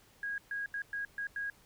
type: tone bursts at uneven times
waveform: sine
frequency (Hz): 1642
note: G#6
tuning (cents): -20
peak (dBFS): -34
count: 6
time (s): 0.23-0.38 / 0.51-0.66 / 0.74-0.82 / 0.93-1.05 / 1.18-1.27 / 1.36-1.5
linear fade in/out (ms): 2
effects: pink hiss -63 dBFS RMS until 1.65 s